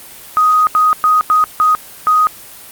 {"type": "tone bursts at uneven times", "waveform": "sine", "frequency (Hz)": 1250, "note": "D#6", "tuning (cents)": 8, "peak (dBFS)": -7, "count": 6, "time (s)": [[0.37, 0.67], [0.75, 0.93], [1.04, 1.21], [1.3, 1.44], [1.6, 1.75], [2.07, 2.27]], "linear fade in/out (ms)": 0, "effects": ["white hiss -35 dBFS RMS until 2.71 s", "Opus 32 kbps"]}